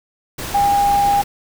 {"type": "tone in noise", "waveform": "sine", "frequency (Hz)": 807, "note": "G#5", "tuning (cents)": -50, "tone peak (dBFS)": -12, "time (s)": [0.54, 1.22], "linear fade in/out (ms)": 10, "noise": "pink", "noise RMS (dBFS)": -27, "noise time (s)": [0.38, 1.24], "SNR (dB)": 12, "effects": []}